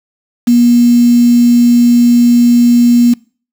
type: tone with quantisation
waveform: sine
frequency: 240 Hz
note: B3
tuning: 49 cents flat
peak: -4 dBFS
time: 0.47-3.14 s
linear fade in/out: 10 ms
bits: 4
effects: noise-tail reverb RT60 0.4 s tail -24 dB re dry

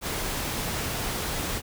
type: noise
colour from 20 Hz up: pink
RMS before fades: -30 dBFS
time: 0.01-1.62 s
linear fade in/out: 50 ms
effects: none

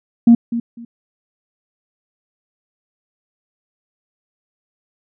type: tone with echo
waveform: sine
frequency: 234 Hz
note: A#3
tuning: 7 cents sharp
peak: -3 dBFS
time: 0.27-0.35 s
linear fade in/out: 5 ms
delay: 250 ms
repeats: 2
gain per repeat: -14 dB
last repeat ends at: 0.85 s
effects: tanh soft clip ceiling -1 dBFS

